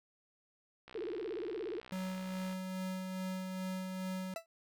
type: click train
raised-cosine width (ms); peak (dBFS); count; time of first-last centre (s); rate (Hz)
0.3; -35; 105; 0.88-2.528; 63.1
type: tone with vibrato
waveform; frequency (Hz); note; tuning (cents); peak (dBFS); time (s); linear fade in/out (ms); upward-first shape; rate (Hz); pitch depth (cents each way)
sine; 392; G4; 0; -37; 0.95-1.8; 2; sine; 17; 280
type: tone with tremolo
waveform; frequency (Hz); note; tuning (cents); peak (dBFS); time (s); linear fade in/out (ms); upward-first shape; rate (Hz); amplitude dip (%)
square; 186.8; F#3; +17; -37; 1.92-4.34; 2; sine; 2.4; 30
type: tone with exponential decay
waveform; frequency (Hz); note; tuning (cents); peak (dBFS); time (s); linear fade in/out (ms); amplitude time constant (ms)
40% pulse; 662; E5; +7; -34; 4.36-4.46; 1; 21
effects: none